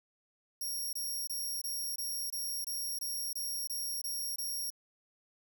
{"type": "tone bursts", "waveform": "10% pulse", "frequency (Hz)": 5588, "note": "F8", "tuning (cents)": 0, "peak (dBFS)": -29, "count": 12, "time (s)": [0.61, 4.703], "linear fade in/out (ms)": 5, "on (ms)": 320, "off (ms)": 23, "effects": []}